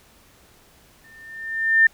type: tone with exponential growth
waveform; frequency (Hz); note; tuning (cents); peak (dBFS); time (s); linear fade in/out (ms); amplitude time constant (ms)
sine; 1800; A6; +39; -9; 1.04-1.87; 5; 180
effects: pink hiss -54 dBFS RMS until 1.93 s